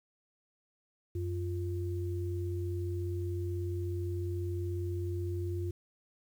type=tone pair together; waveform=sine; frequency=91.64 / 349.2 Hz; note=F#2 / F4; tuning=-16 / 0 cents; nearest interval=octave + major seventh; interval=2316 cents; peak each=-33 / -38 dBFS; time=1.15-5.71 s; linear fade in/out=5 ms; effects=10-bit